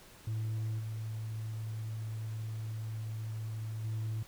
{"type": "tone with level steps", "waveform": "sine", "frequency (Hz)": 110, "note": "A2", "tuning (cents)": 0, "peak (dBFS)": [-30, -35, -31], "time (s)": [0.27, 4.23], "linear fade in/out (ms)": 5, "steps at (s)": [0.78, 3.83], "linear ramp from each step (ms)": 20, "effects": ["tanh soft clip ceiling -31 dBFS", "pink hiss -56 dBFS RMS until 4.27 s"]}